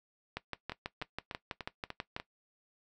two click trains, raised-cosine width 0.3 ms, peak -23 / -20 dBFS, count 6 / 12, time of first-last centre 0.72-2.199 / 0.37-2.164 s, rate 3.38 / 6.13 Hz, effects noise-tail reverb RT60 0.1 s tail -17 dB re dry

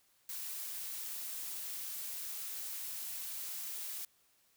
blue noise, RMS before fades -42 dBFS, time 0.29-4.05 s, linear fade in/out 2 ms, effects white hiss -71 dBFS RMS until 4.56 s

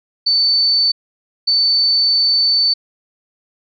sine tone bursts at uneven times, 4522 Hz, C#8, 34 cents sharp, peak -11 dBFS, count 2, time 0.26-0.92 / 1.47-2.74 s, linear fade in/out 10 ms, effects none

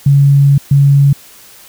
sine tone bursts at uneven times, 140.4 Hz, C#3, 22 cents sharp, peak -4 dBFS, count 2, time 0.06-0.58 / 0.71-1.13 s, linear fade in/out 5 ms, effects white hiss -39 dBFS RMS until 1.68 s

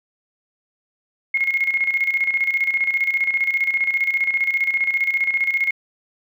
sine tone with tremolo, 2159 Hz, C#7, 46 cents flat, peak -15 dBFS, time 1.34-5.71 s, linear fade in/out 5 ms, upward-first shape square, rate 15 Hz, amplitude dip 60%, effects none

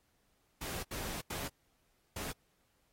pink noise bursts at uneven times, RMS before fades -41 dBFS, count 4, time 0.61-0.83 / 0.91-1.21 / 1.3-1.48 / 2.16-2.32 s, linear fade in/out 5 ms, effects pink hiss -75 dBFS RMS until 2.92 s + AAC 48 kbps

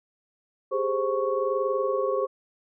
sine tone cluster, 396.7 / 417.7 / 525 / 1109 Hz, G4 / G#4 / C5 / C#6, +21 / +10 / +6 / 0 cents, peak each -29 / -30 / -26 / -31 dBFS, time 0.71-2.27 s, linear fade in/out 20 ms, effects none

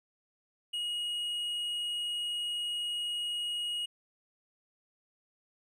sine tone with tanh clipping, 2888 Hz, F#7, 43 cents flat, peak -33 dBFS, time 0.73-3.86 s, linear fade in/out 10 ms, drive 6 dB, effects none

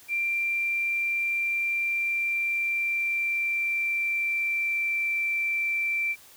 sine tone with pitch glide, 2365 to 2343 Hz, D7 to D7, +12 to -5 cents, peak -24 dBFS, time 0.08-6.16 s, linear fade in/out 50 ms, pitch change -17 cents, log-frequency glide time 1.82-5.14 s, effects white hiss -52 dBFS RMS until 6.36 s

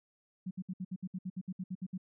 sine tone bursts, 185 Hz, F#3, in tune, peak -35 dBFS, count 14, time 0.46-1.979 s, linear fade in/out 10 ms, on 50 ms, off 63 ms, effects none

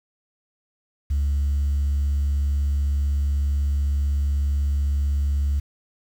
sine tone, 71 Hz, C#2, 42 cents sharp, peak -17 dBFS, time 1.1-5.6 s, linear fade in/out 10 ms, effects tanh soft clip ceiling -17 dBFS + 8-bit

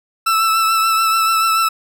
40% pulse tone with vibrato, 1323 Hz, E6, 6 cents sharp, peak -12 dBFS, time 0.26-1.69 s, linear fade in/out 10 ms, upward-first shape triangle, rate 6.9 Hz, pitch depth 27 cents each way, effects none

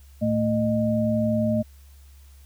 sine tone cluster, 111.2 / 222.8 / 614 Hz, A2 / A3 / D#5, +19 / +22 / -23 cents, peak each -27 / -22 / -25 dBFS, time 0.21-1.63 s, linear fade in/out 20 ms, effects added 69 Hz sine -46 dBFS peak until 2.45 s + white hiss -59 dBFS RMS until 2.45 s

